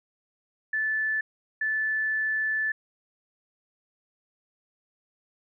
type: tone bursts at uneven times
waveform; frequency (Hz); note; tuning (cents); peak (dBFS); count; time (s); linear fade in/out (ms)
sine; 1747; A6; -13; -24; 2; 0.73-1.21 / 1.61-2.72; 5
effects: none